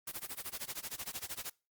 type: noise with tremolo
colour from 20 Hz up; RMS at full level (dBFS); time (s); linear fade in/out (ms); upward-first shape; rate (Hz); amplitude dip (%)
white; -39; 0.07-1.5; 5; sine; 13; 95
effects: noise-tail reverb RT60 0.3 s tail -24 dB re dry + Opus 32 kbps